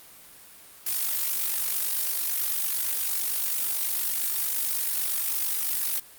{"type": "noise with amplitude modulation", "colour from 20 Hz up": "blue", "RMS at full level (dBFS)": -24, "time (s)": [0.86, 6], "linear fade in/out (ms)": 10, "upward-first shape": "sine", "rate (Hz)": 48.9, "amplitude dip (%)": 65, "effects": ["white hiss -49 dBFS RMS until 6.18 s", "Opus 32 kbps"]}